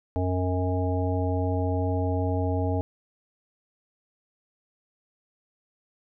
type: harmonic tone with a mistuned harmonic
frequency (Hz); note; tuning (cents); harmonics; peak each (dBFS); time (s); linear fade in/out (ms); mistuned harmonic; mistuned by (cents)
91.4; F#2; -21; 1 / 3 / 5 / 7 / 9; -25 / -30 / -32 / -33 / -35; 0.16-2.81; 0; 1; -16
effects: none